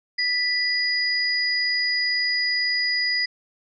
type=tone pair together; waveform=sine; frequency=1975.5 / 4911 Hz; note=B6 / D#8; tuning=0 / -23 cents; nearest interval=octave + major third; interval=1577 cents; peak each=-23 dBFS; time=0.18-3.26 s; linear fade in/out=10 ms; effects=none